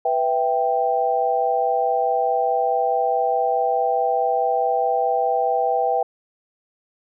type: chord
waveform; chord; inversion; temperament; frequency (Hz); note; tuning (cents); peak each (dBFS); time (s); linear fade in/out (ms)
sine; E minor; second; equal; 493.9 / 659.3 / 784; B4 / E5 / G5; 0 / 0 / 0; -23 / -23 / -20; 0.05-6.03; 5
effects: none